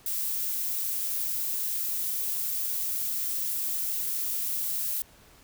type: noise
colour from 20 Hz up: violet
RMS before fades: -30 dBFS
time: 0.06-5.02 s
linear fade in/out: 2 ms
effects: pink hiss -56 dBFS RMS until 5.43 s